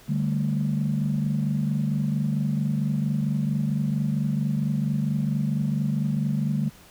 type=chord; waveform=sine; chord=D suspended fourth; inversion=none; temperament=just; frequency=146.83 / 195.78 / 220.2 Hz; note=D3 / G3 / A3; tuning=0 / -2 / +2 cents; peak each=-24 / -27 / -27 dBFS; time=0.08-6.7 s; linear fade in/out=20 ms; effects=tanh soft clip ceiling -14 dBFS + pink hiss -51 dBFS RMS until 6.9 s